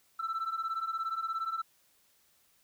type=beating tone pair; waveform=sine; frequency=1318.5 / 1335.5 Hz; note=E6 / E6; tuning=0 / +22 cents; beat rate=17 Hz; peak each=-34 / -32 dBFS; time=0.19-1.62 s; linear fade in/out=10 ms; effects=tanh soft clip ceiling -29 dBFS + white hiss -68 dBFS RMS until 2.63 s